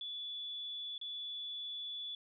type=tone with dropouts; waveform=sine; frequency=3443 Hz; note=A7; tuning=38 cents flat; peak=-40 dBFS; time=0.01-2.15 s; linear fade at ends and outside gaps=2 ms; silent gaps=0.98-1.013 s; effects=none